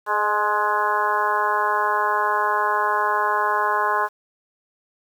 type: harmonic tone with a mistuned harmonic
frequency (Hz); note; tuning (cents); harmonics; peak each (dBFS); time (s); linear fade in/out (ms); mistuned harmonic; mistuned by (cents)
210; G#3; +19; 2 / 3 / 4 / 5 / 6 / 7 / 8; -29 / -30 / -25 / -21 / -30 / -27 / -29; 0.06-4.09; 50; 3; -34
effects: 8-bit